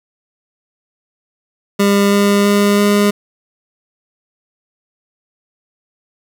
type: tone with pitch steps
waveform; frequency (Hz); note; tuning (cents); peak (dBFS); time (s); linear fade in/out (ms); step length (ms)
25% pulse; 200.9 / 202.2 / 203.5 / 204.8; G3 / G#3 / G#3 / G#3; +43 / -46 / -35 / -24; -6; 1.79-3.11; 10; 330
effects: 8-bit